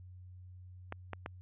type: clicks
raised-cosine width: 0.5 ms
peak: -24 dBFS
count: 3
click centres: 0.924 / 1.133 / 1.261 s
effects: added 91 Hz sine -49 dBFS peak until 1.41 s + resampled to 8000 Hz